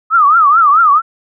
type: tone with vibrato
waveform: sine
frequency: 1244.5 Hz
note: D#6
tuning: in tune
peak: -5 dBFS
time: 0.1-1.02 s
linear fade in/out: 50 ms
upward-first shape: triangle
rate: 4.6 Hz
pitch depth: 210 cents each way
effects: none